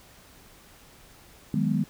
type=chord; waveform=sine; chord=G# minor seventh; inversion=second; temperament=equal with one note detuned; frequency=156.19 / 185 / 207.7 / 246.9 Hz; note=D#3 / F#3 / G#3 / B3; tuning=+7 / 0 / 0 / 0 cents; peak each=-27 / -30 / -26 / -29 dBFS; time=1.54-1.84 s; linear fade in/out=2 ms; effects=pink hiss -53 dBFS RMS until 1.89 s